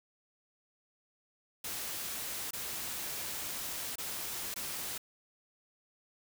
white noise with dropouts, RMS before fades -39 dBFS, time 1.64-4.98 s, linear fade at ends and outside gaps 5 ms, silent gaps 2.509-2.532 / 3.957-3.982 / 4.542-4.56 s, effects none

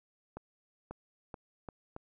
accelerating click train, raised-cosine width 1 ms, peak -28 dBFS, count 5, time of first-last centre 0.37-1.964 s, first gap 540 ms, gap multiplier 0.8, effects none

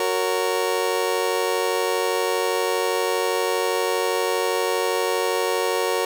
30% pulse chord, F# major, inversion none, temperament just, 370 / 462.5 / 555 Hz, F#4 / A#4 / C#5, 0 / -14 / +2 cents, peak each -23 / -21 / -24 dBFS, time 0-6.05 s, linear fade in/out 2 ms, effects 9-bit

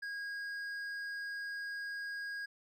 sine tone with hard clipping, 1637 Hz, G#6, 25 cents flat, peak -40 dBFS, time 0.02-2.46 s, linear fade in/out 10 ms, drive 6 dB, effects none

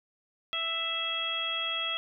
harmonic tone with a mistuned harmonic, 659.3 Hz, E5, in tune, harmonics 1 / 2 / 3 / 4 / 5, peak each -43 / -37 / -41 / -36 / -31 dBFS, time 0.53-1.97 s, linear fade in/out 0 ms, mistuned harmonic 3, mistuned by +16 cents, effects none

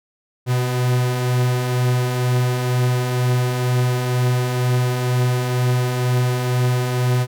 45% pulse beating tone pair, 123.1 / 125.2 Hz, B2 / B2, -5 / +24 cents, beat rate 2.1 Hz, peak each -26 / -17 dBFS, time 0.46-7.27 s, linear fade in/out 50 ms, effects none

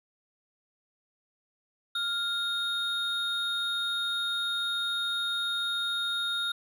triangle tone pair together, 1400 / 3713 Hz, F6 / A#7, +4 / -8 cents, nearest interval octave + perfect fourth, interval 1688 cents, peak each -31 / -28 dBFS, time 1.95-6.52 s, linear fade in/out 5 ms, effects none

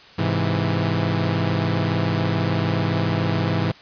sawtooth chord, Ab augmented, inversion none, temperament equal, 103.83 / 130.81 / 164.81 Hz, Ab2 / C3 / E3, 0 / 0 / 0 cents, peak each -19 / -22 / -19 dBFS, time 0.18-3.72 s, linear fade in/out 10 ms, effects white hiss -46 dBFS RMS until 3.81 s + resampled to 11025 Hz

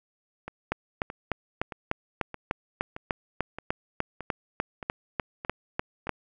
two click trains, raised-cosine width 0.5 ms, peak -21 / -11 dBFS, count 10 / 19, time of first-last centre 0.48-6.07 / 0.72-6.093 s, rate 1.61 / 3.35 Hz, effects none

